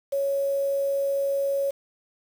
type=tone with quantisation; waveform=sine; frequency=554.4 Hz; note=C#5; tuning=in tune; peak=-22 dBFS; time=0.12-1.71 s; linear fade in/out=10 ms; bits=7; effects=none